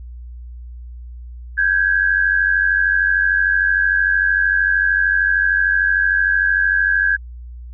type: tone pair together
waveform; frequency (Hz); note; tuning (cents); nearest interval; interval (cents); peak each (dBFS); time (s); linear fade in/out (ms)
sine; 1568 / 1661.2; G6 / G#6; 0 / 0; minor second; 100; -16; 1.57-7.17; 20
effects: added 60 Hz sine -31 dBFS peak until 7.73 s